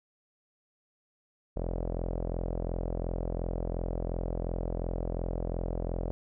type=tone with low-pass filter; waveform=sawtooth; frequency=42.81 Hz; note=F1; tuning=34 cents flat; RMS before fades=-33 dBFS; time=1.56-6.11 s; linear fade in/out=0 ms; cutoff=580 Hz; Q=2.9; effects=none